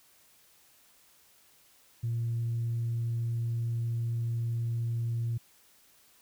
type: tone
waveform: sine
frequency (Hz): 116.54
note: A#2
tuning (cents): 0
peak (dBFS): -27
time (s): 2.03-5.38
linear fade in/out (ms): 10
effects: tanh soft clip ceiling -25 dBFS + white hiss -62 dBFS RMS until 6.21 s